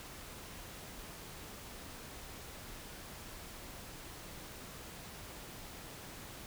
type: silence
effects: pink hiss -49 dBFS RMS until 6.46 s